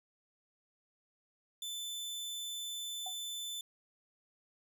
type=tone; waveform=sawtooth; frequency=3520 Hz; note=A7; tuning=in tune; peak=-36 dBFS; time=1.62-3.61 s; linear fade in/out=2 ms
type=tone with exponential decay; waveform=sine; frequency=745 Hz; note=F#5; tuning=12 cents sharp; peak=-39 dBFS; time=3.06-3.16 s; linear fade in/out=5 ms; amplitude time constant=21 ms
effects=none